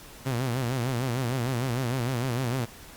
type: tone with vibrato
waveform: sawtooth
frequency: 124.8 Hz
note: B2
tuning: 19 cents sharp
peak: -22 dBFS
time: 0.25-2.66 s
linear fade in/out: 20 ms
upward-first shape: sine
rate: 6.6 Hz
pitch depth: 130 cents each way
effects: pink hiss -47 dBFS RMS until 2.96 s + Opus 48 kbps